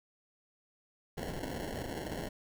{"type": "noise with sample-and-hold", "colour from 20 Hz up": "white", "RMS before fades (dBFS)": -39, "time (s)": [1.17, 2.29], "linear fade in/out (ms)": 5, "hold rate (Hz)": 1225, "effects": []}